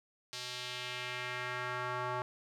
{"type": "tone with band-pass filter sweep", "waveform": "square", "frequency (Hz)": 124.5, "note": "B2", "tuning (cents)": 14, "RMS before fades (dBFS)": -39, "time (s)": [0.33, 2.22], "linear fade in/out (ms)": 0, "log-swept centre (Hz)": [4600, 1000], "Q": 1.6, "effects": []}